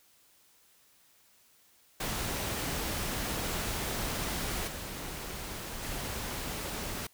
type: noise with level steps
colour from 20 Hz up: pink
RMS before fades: -34 / -40 / -37 dBFS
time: 2-7.07 s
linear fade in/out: 5 ms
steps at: 4.67 / 5.82 s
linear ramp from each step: 10 ms
effects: white hiss -64 dBFS RMS until 7.13 s